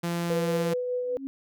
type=tone; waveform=sawtooth; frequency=171.2 Hz; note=F3; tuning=34 cents flat; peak=-23 dBFS; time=0.03-0.74 s; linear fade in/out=10 ms
type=tone with tremolo; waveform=sine; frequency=496.5 Hz; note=B4; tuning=9 cents sharp; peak=-25 dBFS; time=0.3-1.17 s; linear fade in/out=0 ms; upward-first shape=sine; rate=5 Hz; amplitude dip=30%
type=tone with exponential growth; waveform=sine; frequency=270.7 Hz; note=C#4; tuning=41 cents flat; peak=-28 dBFS; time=1.01-1.27 s; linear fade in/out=0 ms; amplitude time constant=55 ms
effects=none